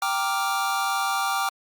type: chord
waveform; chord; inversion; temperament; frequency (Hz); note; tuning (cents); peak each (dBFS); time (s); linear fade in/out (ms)
square; G minor seventh; none; equal; 784 / 932.3 / 1174.7 / 1396.9; G5 / Bb5 / D6 / F6; 0 / 0 / 0 / 0; -28 / -33 / -28 / -30; 0.02-1.49; 2
effects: Opus 48 kbps